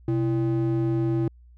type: ring-modulated tone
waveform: triangle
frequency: 230 Hz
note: A#3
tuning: 23 cents flat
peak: -16 dBFS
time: 0.08-1.28 s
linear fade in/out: 2 ms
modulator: 103 Hz
effects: added 60 Hz sine -48 dBFS peak until 1.57 s